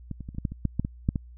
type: clicks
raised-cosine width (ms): 5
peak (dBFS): -20 / -25 / -25 / -29 / -19 / -14 / -24 / -12 / -12 / -16 / -10 / -15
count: 12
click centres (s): 0.113 / 0.207 / 0.289 / 0.348 / 0.384 / 0.452 / 0.52 / 0.653 / 0.796 / 0.849 / 1.089 / 1.158
effects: added 60 Hz sine -44 dBFS peak until 1.37 s